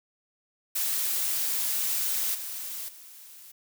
blue noise with level steps, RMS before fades -28 / -36 / -48 dBFS, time 0.75-3.52 s, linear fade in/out 10 ms, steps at 2.34 / 2.88 s, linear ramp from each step 10 ms, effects none

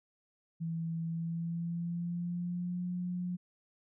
sine tone with pitch glide, 164.81 to 178.69 Hz, E3 to F3, 0 to +40 cents, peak -33 dBFS, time 0.6-3.37 s, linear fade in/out 20 ms, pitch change +140 cents, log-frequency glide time 1.06-2.84 s, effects none

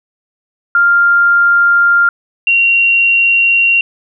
sine tone pair in turn, 1396.9 / 2752 Hz, F6 / F7, 0 / -26 cents, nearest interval octave, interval 1174 cents, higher second, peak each -6 / -7 dBFS, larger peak first, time 0.75-2.09 / 2.47-3.81 s, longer neither, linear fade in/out 2 ms, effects none

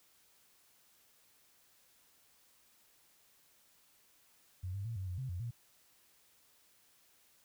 sine tone with pitch steps, 91.5 / 99 / 114.9 / 94.5 / 90.1 / 131 / 88.6 / 118.2 Hz, F#2 / G2 / A#2 / F#2 / F#2 / C3 / F2 / A#2, -19 / +18 / -25 / +37 / -45 / +2 / +25 / +24 cents, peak -37 dBFS, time 4.63-5.51 s, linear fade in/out 10 ms, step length 110 ms, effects white hiss -68 dBFS RMS until 7.44 s

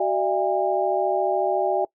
sine tone cluster, 377.4 / 599 / 673 / 811 Hz, F#4 / D5 / E5 / G#5, +34 / +34 / +36 / -41 cents, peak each -25 dBFS, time 0-1.85 s, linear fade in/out 5 ms, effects noise-tail reverb RT60 0.1 s tail -22 dB re dry

